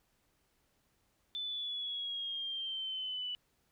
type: exponential sweep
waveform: sine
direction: down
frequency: 3525 to 2960 Hz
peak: -36 dBFS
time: 1.35-3.35 s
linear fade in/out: 0 ms
effects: pink hiss -75 dBFS RMS until 3.71 s

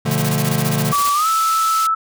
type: chord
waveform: square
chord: B half-diminished seventh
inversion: none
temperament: equal with one note detuned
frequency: 121 / 146.83 / 174.61 / 220 Hz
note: B2 / D3 / F3 / A3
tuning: -35 / 0 / 0 / 0 cents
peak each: -25 / -20 / -25 / -24 dBFS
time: 0.05-0.93 s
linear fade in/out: 10 ms
type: noise bursts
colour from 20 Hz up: white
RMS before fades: -25 dBFS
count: 15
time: 0.11-1.093 s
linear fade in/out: 2 ms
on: 45 ms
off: 22 ms
type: tone with pitch glide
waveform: sine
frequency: 1149 to 1312.3 Hz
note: D6 to E6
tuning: -38 to -8 cents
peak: -14 dBFS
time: 0.92-1.95 s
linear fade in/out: 10 ms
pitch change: +230 cents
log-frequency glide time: 1.13-1.27 s
type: band-pass noise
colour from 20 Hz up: white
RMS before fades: -27 dBFS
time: 0.94-1.87 s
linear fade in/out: 5 ms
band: 2700 to 9400 Hz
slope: 12 dB/octave
effects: none

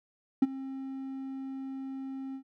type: tone with ADSR envelope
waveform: triangle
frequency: 267.4 Hz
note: C4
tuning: 38 cents sharp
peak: -14 dBFS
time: 0.42-2.43 s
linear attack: 6 ms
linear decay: 30 ms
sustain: -20 dB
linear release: 83 ms
effects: tanh soft clip ceiling -11 dBFS

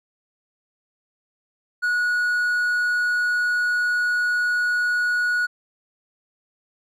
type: tone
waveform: triangle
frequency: 1459 Hz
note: F#6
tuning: 25 cents flat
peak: -17 dBFS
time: 1.82-5.47 s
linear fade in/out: 20 ms
effects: none

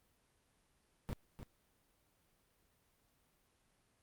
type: noise with echo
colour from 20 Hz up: brown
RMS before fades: -39 dBFS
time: 1.09-1.13 s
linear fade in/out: 0 ms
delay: 300 ms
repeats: 1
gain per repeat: -9 dB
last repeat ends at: 1.43 s
effects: pink hiss -75 dBFS RMS until 4.02 s + Opus 32 kbps

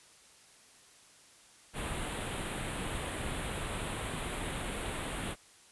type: band-stop noise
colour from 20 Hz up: pink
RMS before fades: -37 dBFS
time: 1.73-5.36 s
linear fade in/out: 50 ms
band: 3800 to 8100 Hz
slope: 48 dB/octave
effects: white hiss -59 dBFS RMS until 5.71 s + resampled to 24000 Hz

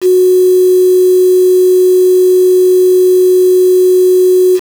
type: tone with quantisation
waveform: sine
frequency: 367.1 Hz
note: F#4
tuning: 14 cents flat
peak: -4 dBFS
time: 0.01-4.6 s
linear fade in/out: 50 ms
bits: 4
effects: none

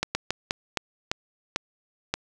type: slowing click train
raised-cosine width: 0.2 ms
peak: -7 dBFS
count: 8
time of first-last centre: 0.03-2.14 s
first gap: 120 ms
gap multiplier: 1.3
effects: none

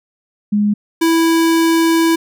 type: tone pair in turn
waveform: sine / square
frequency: 207.4 / 329.2 Hz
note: G#3 / E4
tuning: -2 / -2 cents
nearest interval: minor sixth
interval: 800 cents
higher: second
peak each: -11 dBFS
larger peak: neither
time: 0.52-0.74 / 1.01-2.16 s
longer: second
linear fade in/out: 10 ms
effects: none

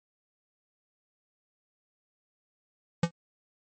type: tone with exponential decay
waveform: square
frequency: 169.3 Hz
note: E3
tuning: 46 cents sharp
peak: -19 dBFS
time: 3.03-3.11 s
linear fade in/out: 5 ms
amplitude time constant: 16 ms
effects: MP3 32 kbps

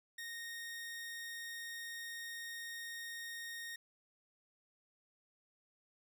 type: tone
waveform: sawtooth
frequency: 1856 Hz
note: A#6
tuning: 8 cents flat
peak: -40 dBFS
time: 0.18-3.76 s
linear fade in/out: 5 ms
effects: none

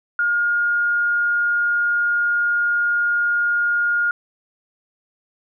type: tone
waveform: sine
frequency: 1422 Hz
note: F6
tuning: 31 cents sharp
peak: -16 dBFS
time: 0.19-4.11 s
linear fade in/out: 2 ms
effects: none

